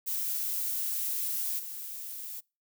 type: noise with level steps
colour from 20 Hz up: violet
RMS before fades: -32 / -40 dBFS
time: 0.06-2.41 s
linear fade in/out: 20 ms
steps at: 1.58 s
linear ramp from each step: 20 ms
effects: noise-tail reverb RT60 0.3 s tail -26 dB re dry